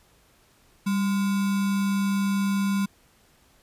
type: tone with sample-and-hold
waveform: sine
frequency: 197.1 Hz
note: G3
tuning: 10 cents sharp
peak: -21 dBFS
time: 0.86-2.86 s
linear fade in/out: 10 ms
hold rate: 1225 Hz
effects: pink hiss -60 dBFS RMS until 3.62 s + resampled to 32000 Hz